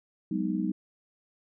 sine chord, G# minor seventh, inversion third, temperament just, 186.89 / 207.7 / 249.2 / 311.5 Hz, F#3 / G#3 / B3 / D#4, +18 / 0 / +16 / +2 cents, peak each -31 / -33 / -34 / -31 dBFS, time 0.31-0.72 s, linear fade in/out 5 ms, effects none

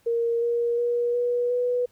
sine tone with pitch steps, 466.2 / 472.4 / 478.8 / 485.2 / 491.6 Hz, A#4 / A#4 / A#4 / B4 / B4, 0 / +23 / +46 / -31 / -8 cents, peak -21 dBFS, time 0.06-1.86 s, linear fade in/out 10 ms, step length 360 ms, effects pink hiss -63 dBFS RMS until 1.91 s

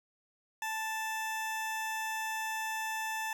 20% pulse tone, 880 Hz, A5, in tune, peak -29 dBFS, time 0.62-3.33 s, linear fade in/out 2 ms, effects none

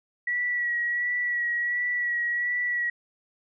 sine tone with vibrato, 1933 Hz, B6, 38 cents flat, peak -24 dBFS, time 0.27-2.9 s, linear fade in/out 5 ms, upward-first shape sine, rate 1.4 Hz, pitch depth 24 cents each way, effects none

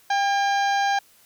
harmonic tone with a mistuned harmonic, 796 Hz, G5, 26 cents sharp, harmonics 1 / 2 / 3 / 4 / 5 / 6 / 7 / 8, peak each -20 / -26 / -35 / -36 / -36 / -40 / -41 / -40 dBFS, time 0.1-0.99 s, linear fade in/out 5 ms, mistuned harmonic 2, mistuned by +35 cents, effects white hiss -56 dBFS RMS until 1.25 s

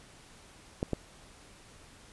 clicks, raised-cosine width 2 ms, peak -16 dBFS, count 2, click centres 0.829 / 0.933 s, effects pink hiss -55 dBFS RMS until 2.12 s + resampled to 24000 Hz

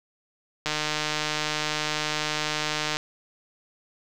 click train, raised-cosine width 0.2 ms, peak -9 dBFS, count 352, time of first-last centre 0.66-2.969 s, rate 152 Hz, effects none

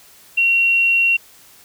sine tone, 2740 Hz, F7, 34 cents flat, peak -12 dBFS, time 0.37-1.17 s, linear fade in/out 10 ms, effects white hiss -47 dBFS RMS until 1.64 s

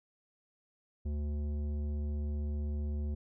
triangle tone with tanh clipping, 73.7 Hz, D2, 7 cents sharp, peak -34 dBFS, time 1.05-3.15 s, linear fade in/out 10 ms, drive 16 dB, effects none

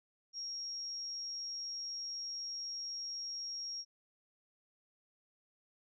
sine tone, 5588 Hz, F8, in tune, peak -39 dBFS, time 0.33-3.85 s, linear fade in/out 50 ms, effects none

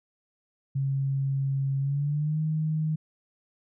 sine tone with pitch glide, 136.6 to 156.01 Hz, C#3 to D#3, -25 to +5 cents, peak -24 dBFS, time 0.75-2.96 s, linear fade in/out 10 ms, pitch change +230 cents, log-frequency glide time 1.79-2.4 s, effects none

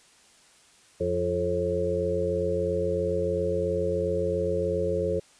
harmonic tone with a mistuned harmonic, 87.31 Hz, F2, in tune, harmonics 1 / 2 / 4 / 5 / 6, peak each -33 / -34 / -33 / -28 / -28 dBFS, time 1-5.2 s, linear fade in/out 10 ms, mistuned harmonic 6, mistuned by +51 cents, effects white hiss -57 dBFS RMS until 5.39 s + resampled to 22050 Hz

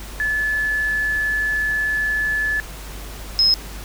sine tone pair in turn, 1726 / 5139 Hz, A6 / E8, -34 / -45 cents, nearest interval octave + perfect fifth, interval 1889 cents, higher second, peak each -18 / -12 dBFS, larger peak second, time 0.2-2.6 / 3.39-3.54 s, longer first, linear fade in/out 0 ms, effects added 50 Hz sine -33 dBFS peak until 3.84 s + pink hiss -37 dBFS RMS until 3.84 s

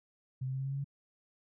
sine tone with pitch steps, 129.6 / 131.26 / 132.94 / 134.64 / 136.36 / 138.1 / 139.87 Hz, C3 / C3 / C3 / C3 / C#3 / C#3 / C#3, -16 / +6 / +28 / +50 / -28 / -6 / +16 cents, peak -33 dBFS, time 0.41-0.844 s, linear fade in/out 10 ms, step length 62 ms, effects none

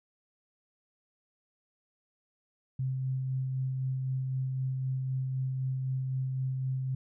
sine tone with tremolo, 131.1 Hz, C3, 4 cents sharp, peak -28 dBFS, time 2.79-6.95 s, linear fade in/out 5 ms, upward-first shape sine, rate 3.9 Hz, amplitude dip 25%, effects none

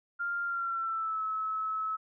sine tone with pitch glide, 1396.9 to 1295.8 Hz, F6 to E6, 0 to -30 cents, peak -30 dBFS, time 0.19-1.97 s, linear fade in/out 20 ms, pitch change -130 cents, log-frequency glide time 0.44-1.23 s, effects none

